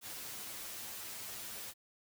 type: noise with comb filter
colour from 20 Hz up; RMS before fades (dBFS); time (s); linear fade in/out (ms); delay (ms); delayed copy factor
white; -45; 0.01-1.74; 50; 9.2; +1
effects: none